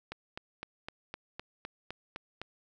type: click train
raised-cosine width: 0.3 ms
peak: -23 dBFS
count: 10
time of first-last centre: 0.12-2.416 s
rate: 3.92 Hz
effects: none